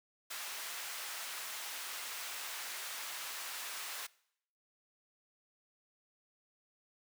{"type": "high-pass noise", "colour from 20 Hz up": "pink", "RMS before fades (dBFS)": -43, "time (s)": [0.3, 4.07], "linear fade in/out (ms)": 10, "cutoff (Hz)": 1200, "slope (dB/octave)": 12, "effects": ["noise-tail reverb RT60 0.7 s tail -22 dB re dry"]}